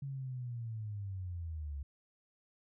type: linear sweep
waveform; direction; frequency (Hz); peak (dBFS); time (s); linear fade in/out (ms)
sine; down; 140 to 68.2; -38; 0.02-1.83; 5
effects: none